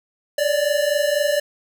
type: tone pair together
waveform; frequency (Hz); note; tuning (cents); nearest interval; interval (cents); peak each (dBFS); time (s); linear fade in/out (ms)
square; 573 / 597; D5 / D5; -43 / +28; minor second; 71; -21; 0.38-1.4; 5
effects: none